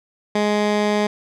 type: tone with low-pass filter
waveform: 15% pulse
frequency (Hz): 208.8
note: G#3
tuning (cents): +10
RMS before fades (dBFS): -19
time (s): 0.35-1.07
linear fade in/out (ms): 5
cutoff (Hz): 5700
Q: 0.63
effects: none